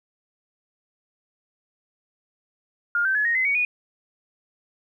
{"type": "tone with pitch steps", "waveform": "sine", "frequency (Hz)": [1414, 1550.9, 1701.1, 1865.8, 2046, 2245, 2462], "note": ["F6", "G6", "G#6", "A#6", "C7", "C#7", "D#7"], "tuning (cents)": [21, -19, 41, 1, -39, 21, -19], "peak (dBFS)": -19, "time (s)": [2.95, 3.65], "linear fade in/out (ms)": 2, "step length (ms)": 100, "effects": ["10-bit"]}